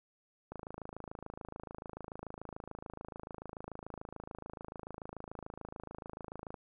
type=click train; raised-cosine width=1 ms; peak=-29 dBFS; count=163; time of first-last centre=0.52-6.542 s; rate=26.9 Hz; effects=none